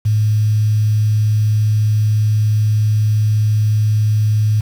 sine tone with quantisation, 107.1 Hz, A2, 46 cents flat, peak -11 dBFS, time 0.05-4.61 s, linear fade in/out 10 ms, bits 6, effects none

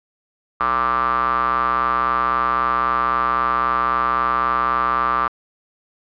square tone with band-pass filter, 61.9 Hz, B1, 5 cents sharp, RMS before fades -19 dBFS, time 0.6-5.28 s, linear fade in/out 5 ms, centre 1200 Hz, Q 9.6, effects resampled to 11025 Hz

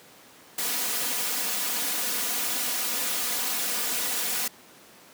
white noise with comb filter, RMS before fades -28 dBFS, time 0.58-4.48 s, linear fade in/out 5 ms, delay 4.1 ms, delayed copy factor +0.7, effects pink hiss -51 dBFS RMS until 5.13 s + high-pass 200 Hz 12 dB/octave

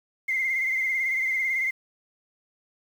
sine tone with vibrato, 2093 Hz, C7, in tune, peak -22 dBFS, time 0.28-1.71 s, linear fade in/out 10 ms, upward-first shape sine, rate 18 Hz, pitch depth 51 cents each way, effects tanh soft clip ceiling -18 dBFS + 8-bit

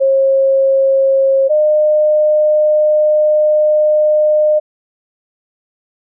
sine tone pair in turn, 540 / 608.1 Hz, C#5 / D#5, -45 / -40 cents, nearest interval major second, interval 205 cents, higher second, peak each -8 dBFS, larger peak neither, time 0-1.49 / 1.49-4.6 s, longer second, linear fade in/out 20 ms, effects none

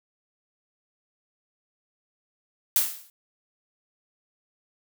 blue noise with exponential decay, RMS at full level -18 dBFS, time 2.76-3.1 s, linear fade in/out 1 ms, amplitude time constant 73 ms, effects none

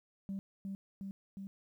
sine tone with echo, 195.3 Hz, G3, 6 cents flat, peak -35 dBFS, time 0.29-0.39 s, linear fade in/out 0 ms, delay 360 ms, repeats 3, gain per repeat -2 dB, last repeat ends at 1.47 s, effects tanh soft clip ceiling -34 dBFS + 12-bit

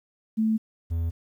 sine / triangle tone pair in turn, 220 / 83.12 Hz, A3 / E2, 0 / +15 cents, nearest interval octave + perfect fourth, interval 1685 cents, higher first, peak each -20 / -22 dBFS, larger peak first, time 0.37-0.58 / 0.9-1.11 s, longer neither, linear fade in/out 20 ms, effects 10-bit

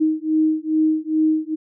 sine beating tone pair, 311.9 / 314.3 Hz, D#4 / D#4, +4 / +18 cents, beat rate 2.4 Hz, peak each -19 dBFS, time 0-1.56 s, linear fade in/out 20 ms, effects none

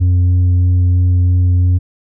sine tone with tanh clipping, 89.7 Hz, F2, 47 cents sharp, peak -9 dBFS, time 0-1.79 s, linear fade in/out 20 ms, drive 3 dB, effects none

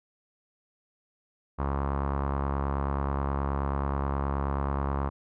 sawtooth tone with low-pass filter, 69.4 Hz, C#2, 3 cents sharp, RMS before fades -29 dBFS, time 1.58-5.1 s, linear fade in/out 20 ms, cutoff 1100 Hz, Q 3.3, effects none

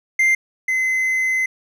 triangle tone pair in turn, 2093 / 2049 Hz, C7 / C7, 0 / -37 cents, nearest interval unison, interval 37 cents, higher first, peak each -11 / -15 dBFS, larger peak first, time 0.19-0.35 / 0.68-1.46 s, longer second, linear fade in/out 5 ms, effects none

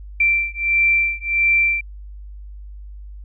sine beating tone pair, 2349 / 2350.5 Hz, D7 / D7, 0 / +1 cents, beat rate 1.5 Hz, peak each -18 dBFS, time 0.2-1.81 s, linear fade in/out 5 ms, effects added 50 Hz sine -33 dBFS peak until 3.24 s

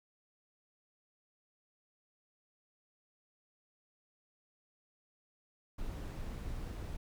brown noise, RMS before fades -41 dBFS, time 5.78-6.97 s, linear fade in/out 10 ms, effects none

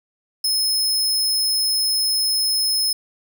sawtooth tone, 5180 Hz, E8, 31 cents flat, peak -15 dBFS, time 0.44-2.93 s, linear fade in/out 5 ms, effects none

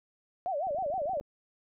sine tone with vibrato, 660 Hz, E5, 2 cents sharp, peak -29 dBFS, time 0.46-1.2 s, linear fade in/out 0 ms, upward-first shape sine, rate 6.5 Hz, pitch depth 280 cents each way
click train, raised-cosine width 2 ms, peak -37 dBFS, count 15, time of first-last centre 0.67-1.211 s, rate 25.9 Hz
effects none

